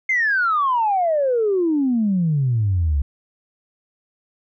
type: exponential sweep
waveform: sine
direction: down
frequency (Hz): 2134 to 67.2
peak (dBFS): -15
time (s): 0.09-3.02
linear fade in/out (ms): 5
effects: tanh soft clip ceiling -11 dBFS